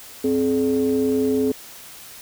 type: ring-modulated tone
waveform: triangle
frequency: 82.1 Hz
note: E2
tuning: 6 cents flat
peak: -12 dBFS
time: 0.24-1.52 s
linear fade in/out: 5 ms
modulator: 344 Hz
effects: white hiss -41 dBFS RMS until 2.21 s